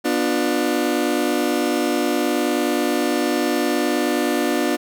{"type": "chord", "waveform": "30% pulse", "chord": "B diminished", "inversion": "none", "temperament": "just", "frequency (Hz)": [246.9, 296.3, 355.6], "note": ["B3", "D4", "F4"], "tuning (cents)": [0, 15, 31], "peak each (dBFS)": [-21, -19, -20], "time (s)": [0.04, 4.77], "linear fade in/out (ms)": 20, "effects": []}